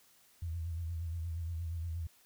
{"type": "tone with vibrato", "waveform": "sine", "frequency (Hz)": 83.2, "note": "E2", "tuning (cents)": 17, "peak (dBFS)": -35, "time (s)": [0.42, 2.07], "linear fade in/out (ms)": 5, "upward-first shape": "sine", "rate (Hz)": 8.5, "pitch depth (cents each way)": 68, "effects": ["white hiss -65 dBFS RMS until 2.25 s"]}